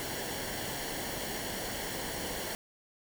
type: noise with comb filter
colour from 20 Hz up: pink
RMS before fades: -37 dBFS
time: 0-2.55 s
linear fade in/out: 0 ms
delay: 0.8 ms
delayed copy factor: -0.6
effects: none